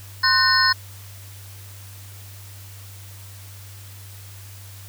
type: tone cluster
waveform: sine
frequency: 1048 / 1499 / 1823 / 4283 / 5190 Hz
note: C6 / F#6 / A#6 / C8 / E8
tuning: +2 / +22 / -39 / +40 / -28 cents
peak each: -21 dBFS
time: 0.23-0.73 s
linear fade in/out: 10 ms
effects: added 98 Hz sine -39 dBFS peak until 4.88 s + white hiss -45 dBFS RMS until 4.88 s